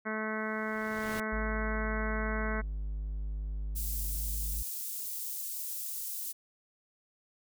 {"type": "harmonic tone", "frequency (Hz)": 217.2, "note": "A3", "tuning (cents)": -22, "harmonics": [1, 2, 3, 4, 5, 6, 7, 8, 9, 10], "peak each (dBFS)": [-37, -40, -41, -47, -42, -44, -39, -47, -42, -46], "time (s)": [0.05, 2.62], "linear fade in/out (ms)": 20}
{"type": "noise with exponential growth", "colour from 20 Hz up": "pink", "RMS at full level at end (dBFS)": -39, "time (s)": [0.28, 1.2], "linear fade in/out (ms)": 2, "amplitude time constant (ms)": 200}
{"type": "tone", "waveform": "triangle", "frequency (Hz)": 51.3, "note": "G#1", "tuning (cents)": -21, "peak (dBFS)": -31, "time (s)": [1.32, 4.63], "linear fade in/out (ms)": 10}
{"type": "high-pass noise", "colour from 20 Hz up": "white", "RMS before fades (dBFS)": -38, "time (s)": [3.75, 6.33], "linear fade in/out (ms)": 20, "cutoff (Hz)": 8000, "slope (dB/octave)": 12}
{"effects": []}